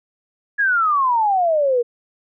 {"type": "exponential sweep", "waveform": "sine", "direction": "down", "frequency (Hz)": [1700, 466.2], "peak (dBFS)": -14, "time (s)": [0.58, 1.83], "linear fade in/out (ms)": 20, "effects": []}